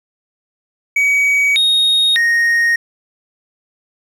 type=tone with pitch steps; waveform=triangle; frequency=2265 / 3731 / 1863 Hz; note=C#7 / A#7 / A#6; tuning=+37 / +1 / -2 cents; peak=-9 dBFS; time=0.96-2.76 s; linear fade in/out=5 ms; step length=600 ms; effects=none